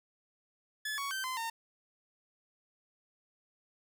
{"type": "tone with pitch steps", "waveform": "sawtooth", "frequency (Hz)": [1720, 1117, 1551, 1030, 913], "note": ["A6", "C#6", "G6", "C6", "A#5"], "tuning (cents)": [-40, 13, -19, -28, -36], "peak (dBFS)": -31, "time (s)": [0.85, 1.5], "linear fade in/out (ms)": 5, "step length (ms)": 130, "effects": []}